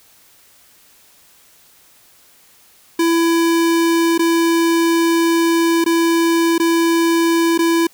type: tone with dropouts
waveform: square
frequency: 333.5 Hz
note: E4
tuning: 20 cents sharp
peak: -13 dBFS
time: 2.99-7.87 s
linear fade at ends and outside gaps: 5 ms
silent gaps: 4.179-4.192 / 5.842-5.861 / 6.581-6.598 / 7.578-7.589 s
effects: white hiss -50 dBFS RMS until 7.93 s